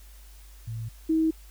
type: tone pair in turn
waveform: sine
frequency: 113.3 / 319.7 Hz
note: A#2 / D#4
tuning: -49 / +47 cents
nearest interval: octave + tritone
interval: 1796 cents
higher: second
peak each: -31 / -20 dBFS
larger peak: second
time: 0.67-0.89 / 1.09-1.31 s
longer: neither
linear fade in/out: 10 ms
effects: added 50 Hz sine -46 dBFS peak until 1.5 s + white hiss -56 dBFS RMS until 1.5 s